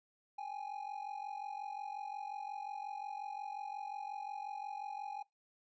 triangle ring-modulated tone, 820 Hz, G#5, 22 cents flat, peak -36 dBFS, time 0.38-5.23 s, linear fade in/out 5 ms, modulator 22.8 Hz, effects noise-tail reverb RT60 0.2 s tail -25 dB re dry + resampled to 16000 Hz

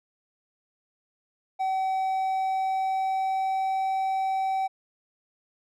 triangle tone with pitch glide, 762 to 767.3 Hz, G5 to G5, -49 to -37 cents, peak -22 dBFS, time 1.59-4.68 s, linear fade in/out 20 ms, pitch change +12 cents, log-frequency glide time 1.91-3.9 s, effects none

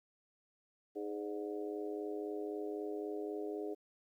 harmonic tone with a mistuned harmonic, 103.83 Hz, G#2, in tune, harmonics 3 / 4 / 5 / 6 / 7, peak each -43 / -40 / -50 / -50 / -52 dBFS, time 0.95-3.75 s, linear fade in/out 20 ms, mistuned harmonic 6, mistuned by -56 cents, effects 12-bit

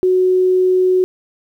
sine tone, 369.2 Hz, F#4, 4 cents flat, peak -10 dBFS, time 0.03-1.04 s, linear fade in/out 0 ms, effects 8-bit

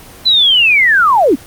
sine linear sweep, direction down, 4066 to 217.7 Hz, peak -6 dBFS, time 0.25-1.36 s, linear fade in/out 20 ms, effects pink hiss -36 dBFS RMS until 1.46 s + Opus 24 kbps

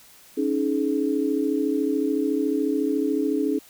sine chord, C# suspended second, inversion none, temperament equal with one note detuned, 277.2 / 311.1 / 424.3 Hz, C#4 / D#4 / G#4, 0 / 0 / +37 cents, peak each -24 / -25 / -26 dBFS, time 0.37-3.59 s, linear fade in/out 10 ms, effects white hiss -51 dBFS RMS until 3.69 s

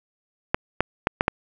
clicks, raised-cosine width 0.5 ms, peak -3 dBFS, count 5, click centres 0.545 / 0.806 / 1.071 / 1.209 / 1.281 s, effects none

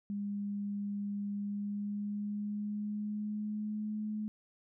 sine tone with pitch glide, 202.9 to 213.1 Hz, G#3 to G#3, -40 to +45 cents, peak -34 dBFS, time 0.1-4.28 s, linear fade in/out 0 ms, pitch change +85 cents, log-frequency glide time 1.34-3.98 s, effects none

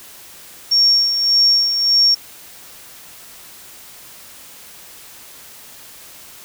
sine tone with tremolo, 5520 Hz, F8, 21 cents flat, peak -9 dBFS, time 0.71-2.15 s, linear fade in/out 10 ms, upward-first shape sine, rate 1.7 Hz, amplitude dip 55%, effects white hiss -40 dBFS RMS until 6.44 s

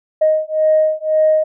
sine beating tone pair, 622.3 / 624.2 Hz, D#5 / D#5, 0 / +5 cents, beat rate 1.9 Hz, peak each -14 dBFS, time 0.21-1.44 s, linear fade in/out 10 ms, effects tanh soft clip ceiling -4 dBFS

